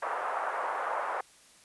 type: band-pass noise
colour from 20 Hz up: white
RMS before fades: -33 dBFS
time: 0.02-1.21 s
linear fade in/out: 5 ms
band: 570 to 1300 Hz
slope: 24 dB/octave
effects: white hiss -58 dBFS RMS until 1.64 s + resampled to 24000 Hz